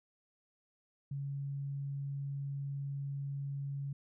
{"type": "tone", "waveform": "sine", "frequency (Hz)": 139.7, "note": "C#3", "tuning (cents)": 14, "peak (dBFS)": -36, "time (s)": [1.11, 3.93], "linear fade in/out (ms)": 5, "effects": []}